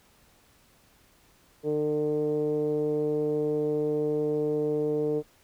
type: tone with low-pass filter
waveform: 10% pulse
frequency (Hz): 150.5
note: D3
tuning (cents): +43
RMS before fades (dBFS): -27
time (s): 1.63-5.23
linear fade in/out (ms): 50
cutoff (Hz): 420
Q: 6.3
effects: pink hiss -61 dBFS RMS until 5.43 s